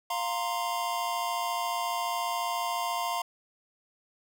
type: chord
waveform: square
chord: F suspended fourth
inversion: none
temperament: equal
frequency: 698.5 / 932.3 / 1046.5 Hz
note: F5 / Bb5 / C6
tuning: 0 / 0 / 0 cents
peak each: -34 dBFS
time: 0.1-3.22 s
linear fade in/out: 5 ms
effects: none

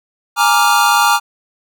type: chord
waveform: square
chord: Bb dominant seventh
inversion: third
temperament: equal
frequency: 830.6 / 932.3 / 1174.7 / 1396.9 Hz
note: Ab5 / Bb5 / D6 / F6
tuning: 0 / 0 / 0 / 0 cents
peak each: -16 dBFS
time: 0.36-1.2 s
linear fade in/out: 50 ms
effects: none

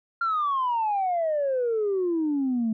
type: exponential sweep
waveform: sine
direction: down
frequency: 1396.9 to 216.5 Hz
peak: -21 dBFS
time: 0.21-2.73 s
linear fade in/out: 5 ms
effects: tanh soft clip ceiling -19 dBFS

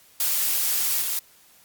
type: noise with level steps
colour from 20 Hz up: blue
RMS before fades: -23 / -26 dBFS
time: 0.2-1.19 s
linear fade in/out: 2 ms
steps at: 1 s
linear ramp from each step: 20 ms
effects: white hiss -55 dBFS RMS until 1.64 s + Opus 48 kbps

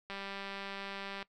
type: click train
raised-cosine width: 0.3 ms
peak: -26 dBFS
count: 223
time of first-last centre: 0.1-1.227 s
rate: 197 Hz
effects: noise-tail reverb RT60 0.1 s tail -20 dB re dry

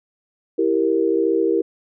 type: chord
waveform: sine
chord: E diminished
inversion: none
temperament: equal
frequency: 329.6 / 392 / 466.2 Hz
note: E4 / G4 / Bb4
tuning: 0 / 0 / 0 cents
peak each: -20 dBFS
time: 0.58-1.62 s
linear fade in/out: 10 ms
effects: none

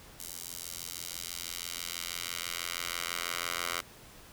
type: tone with high-pass filter sweep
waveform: 10% pulse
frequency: 86.1 Hz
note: F2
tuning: 24 cents flat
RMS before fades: -38 dBFS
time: 0.19-3.81 s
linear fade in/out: 10 ms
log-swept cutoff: 7200 to 1200 Hz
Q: 0.73
effects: pink hiss -53 dBFS RMS until 4.32 s

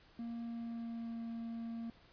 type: tone with pitch glide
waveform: triangle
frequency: 233.1 to 230 Hz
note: A#3 to A#3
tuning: 0 to -23 cents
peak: -38 dBFS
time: 0.19-1.9 s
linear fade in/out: 2 ms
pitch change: -23 cents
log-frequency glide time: 0.42-1.21 s
effects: pink hiss -64 dBFS RMS until 2.12 s + resampled to 11025 Hz

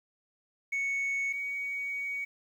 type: tone pair in turn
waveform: sine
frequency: 2217 / 2247 Hz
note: C#7 / C#7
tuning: 0 / +23 cents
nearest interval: unison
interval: 23 cents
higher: second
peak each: -26 / -31 dBFS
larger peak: first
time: 0.72-1.33 / 1.33-2.25 s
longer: second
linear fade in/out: 10 ms
effects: tanh soft clip ceiling -27 dBFS + 10-bit

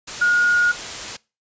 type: tone in noise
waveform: sine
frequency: 1436 Hz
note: F6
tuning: 48 cents sharp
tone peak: -13 dBFS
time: 0.21-0.72 s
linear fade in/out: 10 ms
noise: white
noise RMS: -30 dBFS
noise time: 0.07-1.17 s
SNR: +14 dB
effects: noise-tail reverb RT60 0.3 s tail -23 dB re dry + resampled to 16000 Hz

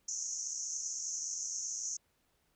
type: band-pass noise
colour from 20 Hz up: white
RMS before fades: -39 dBFS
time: 0.08-1.97 s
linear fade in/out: 5 ms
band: 5800 to 6800 Hz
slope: 96 dB/octave
effects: pink hiss -75 dBFS RMS until 2.55 s

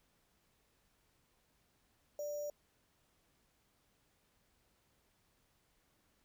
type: tone with sample-and-hold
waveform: sine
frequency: 587.3 Hz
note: D5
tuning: in tune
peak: -38 dBFS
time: 2.19-2.5 s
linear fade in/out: 2 ms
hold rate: 6300 Hz
effects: pink hiss -75 dBFS RMS until 6.24 s

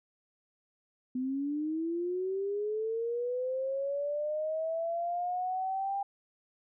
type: linear sweep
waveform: sine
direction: up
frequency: 250.5 to 800 Hz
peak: -30 dBFS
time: 1.15-6.03 s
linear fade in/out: 5 ms
effects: none

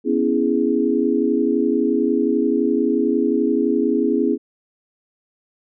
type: chord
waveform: sine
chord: C# minor seventh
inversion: third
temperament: equal with one note detuned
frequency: 245.8 / 277.2 / 329.6 / 415.3 Hz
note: B3 / C#4 / E4 / G#4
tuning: -8 / 0 / 0 / 0 cents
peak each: -21 dBFS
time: 0.04-4.38 s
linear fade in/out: 50 ms
effects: none

